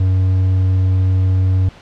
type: tone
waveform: triangle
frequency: 93.6 Hz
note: F#2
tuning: 20 cents sharp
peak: -9 dBFS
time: 0-1.69 s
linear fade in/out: 5 ms
effects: pink hiss -42 dBFS RMS until 1.81 s + low-pass 4000 Hz 12 dB/octave